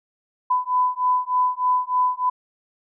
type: beating tone pair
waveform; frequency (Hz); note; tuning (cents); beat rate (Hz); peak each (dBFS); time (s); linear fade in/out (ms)
sine; 1000 / 1003.3; B5 / B5; +21 / +27; 3.3; -21; 0.5-2.3; 10
effects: none